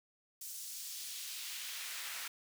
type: noise with high-pass filter sweep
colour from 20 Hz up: pink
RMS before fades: -44 dBFS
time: 0.41-2.28 s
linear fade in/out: 5 ms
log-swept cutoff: 7200 to 1500 Hz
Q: 1
effects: none